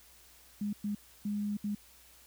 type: tone bursts at uneven times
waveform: sine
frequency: 206.3 Hz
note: G#3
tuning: 11 cents flat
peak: -31 dBFS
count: 4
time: 0.61-0.73 / 0.84-0.95 / 1.25-1.57 / 1.64-1.75 s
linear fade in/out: 5 ms
effects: added 60 Hz sine -66 dBFS peak until 2.26 s + white hiss -59 dBFS RMS until 2.26 s